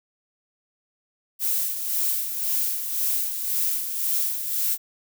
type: noise with tremolo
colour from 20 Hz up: violet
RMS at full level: -23 dBFS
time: 1.39-4.78 s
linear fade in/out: 50 ms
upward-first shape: sine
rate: 1.9 Hz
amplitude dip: 55%
effects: none